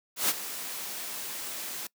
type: noise with ADSR envelope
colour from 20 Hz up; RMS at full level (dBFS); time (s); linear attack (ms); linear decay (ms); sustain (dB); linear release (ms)
white; -24; 0.16-1.87; 130; 36; -13; 4
effects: noise-tail reverb RT60 0.1 s tail -23 dB re dry + high-pass 200 Hz 12 dB/octave